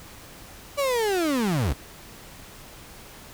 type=linear sweep; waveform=35% pulse; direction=down; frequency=582 to 51.6 Hz; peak=-20 dBFS; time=0.77-1.74 s; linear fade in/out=20 ms; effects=pink hiss -45 dBFS RMS until 3.33 s